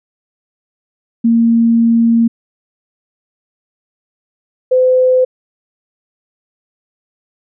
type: tone pair in turn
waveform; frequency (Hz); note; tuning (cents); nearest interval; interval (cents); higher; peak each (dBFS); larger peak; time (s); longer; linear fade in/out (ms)
sine; 230.8 / 510.6; A#3 / C5; -17 / -42; octave + major second; 1375; second; -7; neither; 1.24-2.28 / 4.71-5.25; first; 10
effects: none